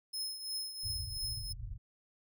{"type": "tone with tremolo", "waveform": "sawtooth", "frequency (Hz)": 5170, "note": "E8", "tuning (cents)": -34, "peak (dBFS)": -32, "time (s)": [0.13, 1.53], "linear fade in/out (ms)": 10, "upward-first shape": "triangle", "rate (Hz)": 2.9, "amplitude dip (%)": 70}
{"type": "low-pass noise", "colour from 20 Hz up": "white", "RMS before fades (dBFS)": -43, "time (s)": [0.83, 1.78], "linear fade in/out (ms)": 10, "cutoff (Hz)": 120, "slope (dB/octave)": 48}
{"effects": []}